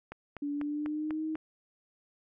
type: click train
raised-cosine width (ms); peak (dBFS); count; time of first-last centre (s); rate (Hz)
0.5; -26; 6; 0.12-1.355; 4.05
type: tone with pitch glide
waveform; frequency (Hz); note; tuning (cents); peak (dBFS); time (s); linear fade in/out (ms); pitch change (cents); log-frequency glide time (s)
sine; 288.3 to 314.4; D4 to D#4; -32 to +18; -31; 0.42-1.36; 5; +150; 0.53-1.24
effects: none